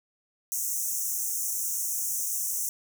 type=high-pass noise; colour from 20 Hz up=pink; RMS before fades=-30 dBFS; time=0.52-2.69 s; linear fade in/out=0 ms; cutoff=5800 Hz; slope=96 dB/octave; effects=none